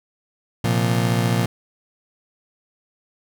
35% pulse chord, Bb suspended second, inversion none, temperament just, 116.54 / 131.11 / 174.81 Hz, Bb2 / C3 / F3, 0 / +4 / +2 cents, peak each -18 / -24 / -21 dBFS, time 0.64-1.46 s, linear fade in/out 5 ms, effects none

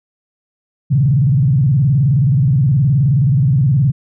sine tone with vibrato, 134.9 Hz, C#3, 47 cents flat, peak -9 dBFS, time 0.9-3.92 s, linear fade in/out 20 ms, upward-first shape square, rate 19 Hz, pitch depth 200 cents each way, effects none

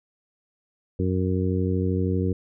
harmonic tone, 92.7 Hz, F#2, 4 cents sharp, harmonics 1 / 2 / 3 / 4 / 5, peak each -24 / -27 / -29 / -30 / -31 dBFS, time 0.99-2.33 s, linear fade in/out 5 ms, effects none

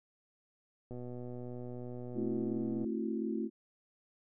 click train, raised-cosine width 2 ms, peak -32 dBFS, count 239, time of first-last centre 0.91-2.845 s, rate 123 Hz
sine chord, F# half-diminished seventh, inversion first, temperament just, 222 / 266.4 / 333 / 370 Hz, A3 / C4 / E4 / F#4, +16 / +31 / +18 / 0 cents, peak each -36 / -40 / -38 / -41 dBFS, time 2.14-3.5 s, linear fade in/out 50 ms
effects none

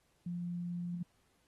sine tone, 174.61 Hz, F3, in tune, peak -36 dBFS, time 0.26-1.03 s, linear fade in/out 5 ms, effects pink hiss -74 dBFS RMS until 1.47 s + AAC 32 kbps

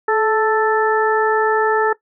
harmonic tone with a mistuned harmonic, 440 Hz, A4, in tune, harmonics 1 / 2 / 3 / 4, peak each -16 / -19 / -21 / -22 dBFS, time 0.08-1.93 s, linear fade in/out 5 ms, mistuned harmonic 1, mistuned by -29 cents, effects noise-tail reverb RT60 0.1 s tail -18 dB re dry

